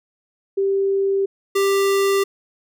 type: tone pair in turn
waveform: sine / square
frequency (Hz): 392 / 394.2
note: G4 / G4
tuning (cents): 0 / +10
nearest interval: unison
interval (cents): 10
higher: second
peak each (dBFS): -16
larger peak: neither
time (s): 0.57-1.26 / 1.55-2.24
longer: neither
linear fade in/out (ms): 10
effects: none